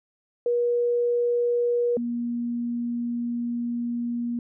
sine tone pair in turn, 480 / 238.1 Hz, B4 / A#3, -49 / +37 cents, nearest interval octave, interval 1214 cents, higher first, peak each -20 / -25 dBFS, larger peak first, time 0.46-1.97 / 1.97-4.39 s, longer second, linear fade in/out 2 ms, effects none

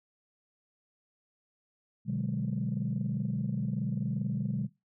sine chord, G# half-diminished seventh, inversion first, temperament just, 124.59 / 149.51 / 186.89 / 207.7 Hz, B2 / D3 / F#3 / G#3, +16 / +31 / +18 / 0 cents, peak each -34 dBFS, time 2.05-4.69 s, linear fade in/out 50 ms, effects noise-tail reverb RT60 0.2 s tail -18 dB re dry + tanh soft clip ceiling -22 dBFS

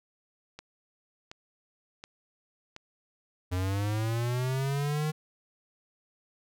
click train, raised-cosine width 0.2 ms, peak -25 dBFS, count 4, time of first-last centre 0.59-2.764 s, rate 1.38 Hz
square linear sweep, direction up, 89.2 to 155.56 Hz, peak -28 dBFS, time 3.51-5.12 s, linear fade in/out 20 ms
effects none

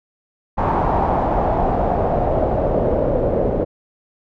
pink noise with low-pass filter sweep, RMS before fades -18 dBFS, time 0.57-3.65 s, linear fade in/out 20 ms, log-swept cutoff 930 to 510 Hz, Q 3.5, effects none

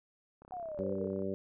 click train, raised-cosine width 1 ms, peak -40 dBFS, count 28, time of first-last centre 0.42-1.221 s, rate 33.7 Hz
sine exponential sweep, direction down, 751 to 440 Hz, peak -38 dBFS, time 0.52-1.07 s, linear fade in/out 2 ms
harmonic tone, 96.8 Hz, G2, 21 cents flat, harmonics 1 / 2 / 3 / 4 / 5 / 6, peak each -46 / -38 / -43 / -38 / -42 / -41 dBFS, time 0.79-1.34 s, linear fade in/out 0 ms
effects none

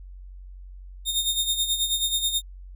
sawtooth tone with tremolo, 3670 Hz, A#7, 28 cents flat, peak -17 dBFS, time 1.05-2.42 s, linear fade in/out 50 ms, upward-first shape sine, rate 9.3 Hz, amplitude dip 65%, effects added 46 Hz sine -39 dBFS peak until 2.75 s

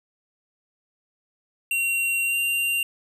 square tone with pitch glide, 2748 to 2775 Hz, F7 to F7, -29 to -12 cents, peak -22 dBFS, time 1.71-2.83 s, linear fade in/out 2 ms, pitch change +17 cents, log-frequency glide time 2.24-2.37 s, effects none

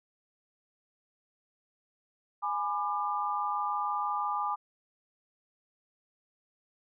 sine chord, G# diminished, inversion none, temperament just, 830.6 / 996.7 / 1196.1 Hz, G#5 / B5 / D6, 0 / +16 / +31 cents, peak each -33 / -35 / -32 dBFS, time 2.42-4.56 s, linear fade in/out 20 ms, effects none

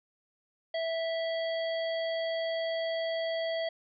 harmonic tone with a mistuned harmonic, 657 Hz, E5, 6 cents flat, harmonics 1 / 3 / 5 / 7, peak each -30 / -40 / -41 / -46 dBFS, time 0.74-3.69 s, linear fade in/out 5 ms, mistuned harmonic 7, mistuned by -16 cents, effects none

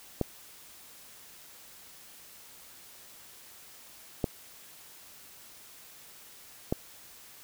clicks, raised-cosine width 2 ms, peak -13 dBFS, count 3, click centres 0.213 / 4.242 / 6.725 s, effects white hiss -52 dBFS RMS until 7.43 s

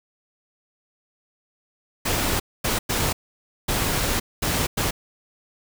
pink noise bursts at uneven times, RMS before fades -23 dBFS, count 6, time 2.05-2.4 / 2.64-2.79 / 2.89-3.13 / 3.68-4.2 / 4.42-4.67 / 4.77-4.91 s, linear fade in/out 10 ms, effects none

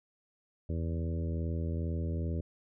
harmonic tone with a mistuned harmonic, 82.41 Hz, E2, in tune, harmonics 1 / 2 / 3 / 4 / 5 / 6 / 7, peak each -32 / -38 / -42 / -44 / -46 / -48 / -49 dBFS, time 0.69-2.41 s, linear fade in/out 5 ms, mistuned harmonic 1, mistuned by +22 cents, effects none

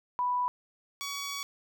sine / 10% pulse tone pair in turn, 987.8 / 1128.4 Hz, B5 / C#6, 0 / +30 cents, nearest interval major second, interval 230 cents, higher second, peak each -26 dBFS, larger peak neither, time 0.19-0.48 / 1.01-1.43 s, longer second, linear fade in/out 0 ms, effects none

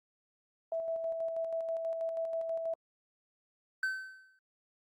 sine tone with tremolo, 657 Hz, E5, 6 cents flat, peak -31 dBFS, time 0.72-2.74 s, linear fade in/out 2 ms, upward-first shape square, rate 6.2 Hz, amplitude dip 35%
triangle tone with exponential decay, 1535 Hz, G6, 37 cents flat, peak -26 dBFS, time 3.83-4.39 s, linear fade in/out 2 ms, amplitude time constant 120 ms
effects Opus 32 kbps

